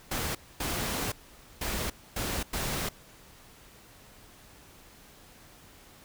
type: noise bursts at uneven times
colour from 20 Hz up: pink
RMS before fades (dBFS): -32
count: 5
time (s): 0.11-0.35 / 0.6-1.12 / 1.61-1.9 / 2.16-2.43 / 2.53-2.89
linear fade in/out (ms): 5
effects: pink hiss -54 dBFS RMS until 6.04 s